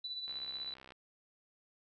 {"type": "tone with tremolo", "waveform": "sine", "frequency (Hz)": 3972, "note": "B7", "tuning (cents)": 9, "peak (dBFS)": -37, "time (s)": [0.04, 0.74], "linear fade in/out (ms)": 5, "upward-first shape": "sine", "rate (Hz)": 16, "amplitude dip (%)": 50}
{"type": "click train", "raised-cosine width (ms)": 0.3, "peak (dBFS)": -37, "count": 43, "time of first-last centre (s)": [0.28, 0.921], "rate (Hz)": 65.5}
{"effects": []}